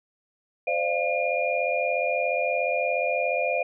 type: tone cluster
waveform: sine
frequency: 518 / 595 / 689 / 2421 Hz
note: C5 / D5 / F5 / D#7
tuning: -17 / +22 / -24 / -48 cents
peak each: -28 dBFS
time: 0.67-3.63 s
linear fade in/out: 5 ms
effects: none